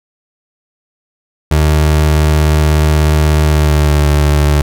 30% pulse tone with pitch glide, 76.4 to 73.54 Hz, D#2 to D2, -31 to +3 cents, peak -5 dBFS, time 1.51-4.62 s, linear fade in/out 5 ms, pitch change -66 cents, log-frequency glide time 3.41-4.08 s, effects none

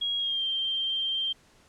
sine tone with pitch glide, 3300 to 3158 Hz, G#7 to G7, -12 to +12 cents, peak -26 dBFS, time 0.01-1.33 s, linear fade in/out 10 ms, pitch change -76 cents, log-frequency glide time 0.18-0.44 s, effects pink hiss -60 dBFS RMS until 1.68 s + low-pass 9000 Hz 12 dB/octave

